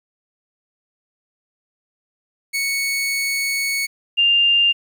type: tone pair in turn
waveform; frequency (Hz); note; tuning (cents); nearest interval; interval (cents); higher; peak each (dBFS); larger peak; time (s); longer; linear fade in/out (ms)
sawtooth / sine; 2217 / 2798; C#7 / F7; 0 / +3; major third; 403; second; -16 / -12; second; 2.53-3.87 / 4.17-4.73; first; 20
effects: 9-bit